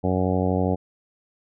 harmonic tone, 92.3 Hz, F#2, 4 cents flat, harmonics 1 / 2 / 3 / 4 / 5 / 6 / 7 / 8 / 9, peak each -25 / -25 / -27 / -31 / -28 / -30 / -33 / -31 / -36 dBFS, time 0.03-0.76 s, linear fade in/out 20 ms, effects none

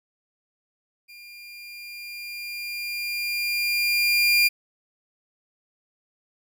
30% pulse tone with level ramp, 2400 Hz, D7, 37 cents sharp, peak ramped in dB -41 to -13 dBFS, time 1.08-4.49 s, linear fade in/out 20 ms, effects none

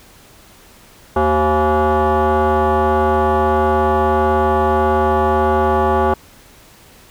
sine tone with frequency modulation, 229.1 Hz, A#3, 30 cents flat, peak -10 dBFS, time 1.16-6.14 s, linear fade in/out 5 ms, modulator 306 Hz, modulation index 3, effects tanh soft clip ceiling -9 dBFS + pink hiss -45 dBFS RMS until 7.1 s

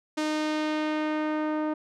sawtooth tone with low-pass filter sweep, 307.1 Hz, D#4, 23 cents flat, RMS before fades -28 dBFS, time 0.17-1.74 s, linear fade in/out 10 ms, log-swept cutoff 7100 to 1100 Hz, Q 0.89, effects none

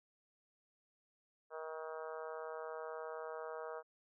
harmonic tone, 158.6 Hz, D#3, 33 cents sharp, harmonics 3 / 4 / 5 / 6 / 7 / 8 / 9 / 10, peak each -46 / -48 / -54 / -53 / -54 / -53 / -57 / -59 dBFS, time 1.5-3.83 s, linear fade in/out 50 ms, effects none

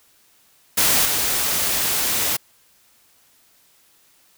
white noise with level steps, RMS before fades -17 / -21 dBFS, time 0.77-2.37 s, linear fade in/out 10 ms, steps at 1.05 s, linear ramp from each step 2 ms, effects white hiss -57 dBFS RMS until 4.37 s

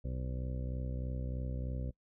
harmonic tone, 63.2 Hz, B1, 41 cents sharp, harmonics 1 / 2 / 3 / 4 / 5 / 6 / 7 / 8 / 9, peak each -37 / -40 / -48 / -48 / -56 / -56 / -62 / -51 / -54 dBFS, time 0.04-1.91 s, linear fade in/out 10 ms, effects noise-tail reverb RT60 0.1 s tail -22 dB re dry

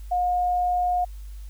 sine tone, 717 Hz, F5, 45 cents sharp, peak -20 dBFS, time 0.11-1.05 s, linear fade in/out 10 ms, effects added 50 Hz sine -35 dBFS peak until 1.49 s + white hiss -57 dBFS RMS until 1.49 s

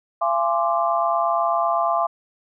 sine chord, D half-diminished seventh, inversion first, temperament equal with one note detuned, 681.3 / 830.6 / 1046.5 / 1174.7 Hz, F5 / Ab5 / C6 / D6, -43 / 0 / 0 / 0 cents, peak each -21 / -26 / -24 / -24 dBFS, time 0.21-2.07 s, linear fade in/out 10 ms, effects none

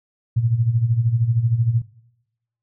sine tone with tremolo, 116.54 Hz, A#2, in tune, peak -13 dBFS, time 0.36-1.82 s, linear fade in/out 10 ms, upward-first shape sine, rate 13 Hz, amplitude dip 70%, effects noise-tail reverb RT60 0.9 s tail -21 dB re dry

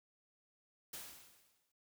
white noise with exponential decay, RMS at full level -45 dBFS, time 0.93-1.72 s, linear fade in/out 5 ms, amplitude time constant 170 ms, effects none

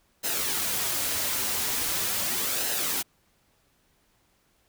white noise with flanger, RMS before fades -28 dBFS, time 0.23-3.03 s, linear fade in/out 20 ms, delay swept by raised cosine 0.86 to 6.36 ms, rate 0.41 Hz, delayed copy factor -0.5, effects pink hiss -67 dBFS RMS until 4.68 s

